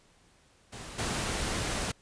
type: noise with level steps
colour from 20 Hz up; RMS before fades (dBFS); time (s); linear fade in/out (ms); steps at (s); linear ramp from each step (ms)
pink; -43 / -32; 0.72-1.92; 10; 0.98; 10
effects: pink hiss -63 dBFS RMS until 2.01 s + resampled to 22050 Hz